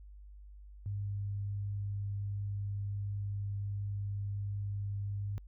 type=tone; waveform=sine; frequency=100.7 Hz; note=G2; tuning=47 cents sharp; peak=-34 dBFS; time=0.86-5.38 s; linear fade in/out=0 ms; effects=added 50 Hz sine -49 dBFS peak until 5.47 s